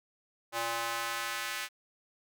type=tone with high-pass filter sweep; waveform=square; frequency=116.1 Hz; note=A#2; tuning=7 cents flat; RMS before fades=-35 dBFS; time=0.52-1.69 s; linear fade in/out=50 ms; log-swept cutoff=740 to 1900 Hz; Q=1.2; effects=none

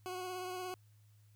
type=tone with vibrato; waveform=20% pulse; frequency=366.5 Hz; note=F#4; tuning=16 cents flat; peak=-35 dBFS; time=0.06-0.74 s; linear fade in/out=0 ms; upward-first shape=triangle; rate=17 Hz; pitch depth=28 cents each way; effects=added 105 Hz sine -61 dBFS peak until 1.35 s + white hiss -75 dBFS RMS until 1.35 s

